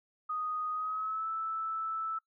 sine tone with pitch glide, 1244.5 to 1315.5 Hz, D#6 to E6, 0 to -4 cents, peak -32 dBFS, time 0.29-2.19 s, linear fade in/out 10 ms, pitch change +96 cents, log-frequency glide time 0.72-1.28 s, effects noise-tail reverb RT60 0.1 s tail -21 dB re dry

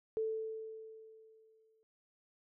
sine tone with exponential decay, 441.3 Hz, A4, 5 cents sharp, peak -31 dBFS, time 0.17-1.83 s, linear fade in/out 0 ms, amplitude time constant 360 ms, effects none

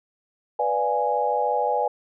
sine chord, B diminished seventh, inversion none, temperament equal with one note detuned, 493.9 / 587.3 / 692.8 / 830.6 Hz, B4 / D5 / F5 / Ab5, 0 / 0 / -14 / 0 cents, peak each -26 / -27 / -29 / -23 dBFS, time 0.59-1.88 s, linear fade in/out 5 ms, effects none

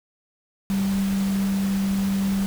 sine tone in noise, 195.4 Hz, G3, 5 cents flat, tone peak -20 dBFS, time 0.7-2.46 s, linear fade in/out 0 ms, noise pink, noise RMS -35 dBFS, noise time 0.7-2.46 s, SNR +12 dB, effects none

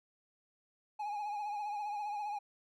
triangle tone with vibrato, 830.6 Hz, G#5, in tune, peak -34 dBFS, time 0.99-2.39 s, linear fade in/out 10 ms, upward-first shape triangle, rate 15 Hz, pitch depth 58 cents each way, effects none

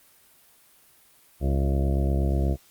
harmonic tone with a mistuned harmonic, 68.4 Hz, C#2, 23 cents flat, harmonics 1 / 2 / 3 / 4 / 5 / 6 / 7 / 8 / 9 / 10, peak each -22 / -28 / -32 / -37 / -33 / -39 / -42 / -39 / -39 / -39 dBFS, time 1.4-2.57 s, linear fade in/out 50 ms, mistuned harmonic 7, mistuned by -20 cents, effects white hiss -57 dBFS RMS until 2.7 s + Opus 32 kbps

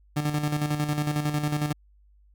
30% pulse tone with tremolo, 148.9 Hz, D3, 24 cents sharp, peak -20 dBFS, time 0.16-1.73 s, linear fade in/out 10 ms, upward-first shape square, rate 11 Hz, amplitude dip 55%, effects added 50 Hz sine -55 dBFS peak until 2.34 s

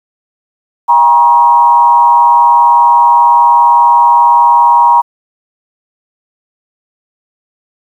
sine tone with frequency modulation, 950 Hz, A#5, 33 cents sharp, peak -3 dBFS, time 0.88-5.02 s, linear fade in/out 20 ms, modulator 139 Hz, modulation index 0.67, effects 7-bit

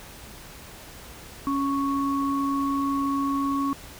sine tone pair together, 277.2 / 1108.7 Hz, C#4 / C#6, 0 / 0 cents, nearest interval 2 octaves, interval 2400 cents, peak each -24 / -27 dBFS, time 1.47-3.73 s, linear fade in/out 0 ms, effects added 60 Hz sine -52 dBFS peak until 3.99 s + pink hiss -44 dBFS RMS until 3.99 s

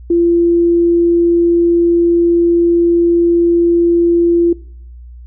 sine tone, 341.9 Hz, F4, 37 cents flat, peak -8 dBFS, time 0.1-4.53 s, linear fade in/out 5 ms, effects noise-tail reverb RT60 0.6 s tail -21 dB re dry + added 60 Hz sine -31 dBFS peak until 5.26 s

